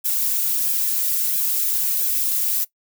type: noise with flanger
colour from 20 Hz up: violet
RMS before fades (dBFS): -21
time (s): 0.04-2.65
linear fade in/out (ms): 20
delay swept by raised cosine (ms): 1.2 to 4.1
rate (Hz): 1.5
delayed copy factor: +0.9
effects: noise-tail reverb RT60 0.1 s tail -19 dB re dry